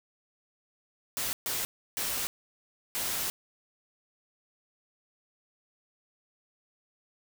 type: noise bursts at uneven times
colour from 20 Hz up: white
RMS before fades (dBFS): -32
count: 4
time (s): 1.17-1.33 / 1.46-1.65 / 1.97-2.27 / 2.95-3.3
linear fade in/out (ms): 0
effects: none